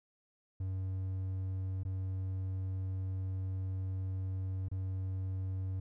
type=tone with dropouts; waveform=triangle; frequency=94.4 Hz; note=F#2; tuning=35 cents sharp; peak=-32 dBFS; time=0.6-5.8 s; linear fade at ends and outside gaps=5 ms; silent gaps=1.834-1.85 / 4.685-4.714 s; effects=none